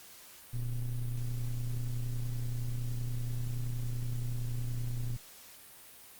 triangle ring-modulated tone, 67.4 Hz, C#2, 48 cents flat, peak -26 dBFS, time 0.53-5.17 s, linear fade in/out 10 ms, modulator 52.1 Hz, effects white hiss -53 dBFS RMS until 6.19 s + Opus 48 kbps

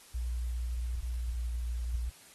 sine tone with pitch glide, 60.1 to 59.51 Hz, B1 to A#1, -46 to +36 cents, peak -31 dBFS, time 0.14-2.1 s, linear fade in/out 10 ms, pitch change -18 cents, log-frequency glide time 1.1-1.41 s, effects white hiss -56 dBFS RMS until 2.34 s + AAC 32 kbps

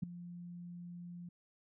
sine tone with ADSR envelope, 174.61 Hz, F3, in tune, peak -29 dBFS, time 0.02-1.29 s, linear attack 13 ms, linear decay 6 ms, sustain -16 dB, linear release 5 ms, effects none

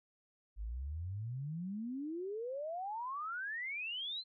sine exponential sweep, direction up, 49 to 4186 Hz, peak -38 dBFS, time 0.56-4.24 s, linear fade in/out 50 ms, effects none

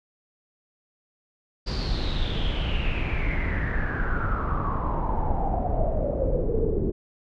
brown noise with low-pass filter sweep, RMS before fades -25 dBFS, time 1.66-6.92 s, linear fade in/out 20 ms, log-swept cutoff 4800 to 390 Hz, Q 8.3, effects none

